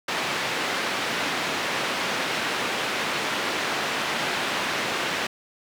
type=band-pass noise; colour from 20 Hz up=white; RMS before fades=-27 dBFS; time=0.08-5.27 s; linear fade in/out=5 ms; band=180 to 2700 Hz; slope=12 dB/octave; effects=none